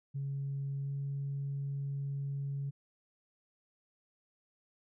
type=tone with pitch glide; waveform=sine; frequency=138.59 to 139.47 Hz; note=C#3 to C#3; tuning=0 to +11 cents; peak=-33 dBFS; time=0.14-2.71 s; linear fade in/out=20 ms; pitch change=+11 cents; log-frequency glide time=0.83-0.9 s; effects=tanh soft clip ceiling -30 dBFS